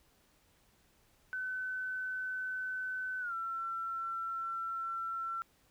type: tone with pitch glide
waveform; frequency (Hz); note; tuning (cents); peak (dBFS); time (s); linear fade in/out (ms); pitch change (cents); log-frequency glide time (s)
sine; 1514 to 1348.8; F#6 to E6; +39 to +39; -35; 1.33-5.42; 0; -200; 3.2-3.34
effects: pink hiss -69 dBFS RMS until 5.7 s